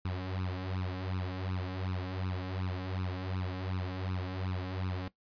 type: tone with flanger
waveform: sawtooth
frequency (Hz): 92.7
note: F#2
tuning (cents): +4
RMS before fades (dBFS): -36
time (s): 0.05-5.08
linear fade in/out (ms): 0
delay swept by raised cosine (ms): 0.75 to 3.85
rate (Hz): 2.7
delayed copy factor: +0.95
effects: noise-tail reverb RT60 0.1 s tail -17 dB re dry + resampled to 11025 Hz